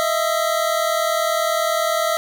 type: tone pair together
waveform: 25% pulse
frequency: 630 / 670 Hz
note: D#5 / E5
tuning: +21 / +28 cents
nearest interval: minor second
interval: 107 cents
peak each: -17 dBFS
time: 0-2.17 s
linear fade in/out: 0 ms
effects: none